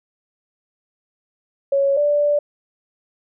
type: tone pair in turn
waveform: sine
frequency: 554.4 / 585.3 Hz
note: C#5 / D5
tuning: 0 / -6 cents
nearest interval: minor second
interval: 94 cents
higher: second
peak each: -14 dBFS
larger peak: neither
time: 1.72-1.97 / 1.97-2.39 s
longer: second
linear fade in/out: 5 ms
effects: none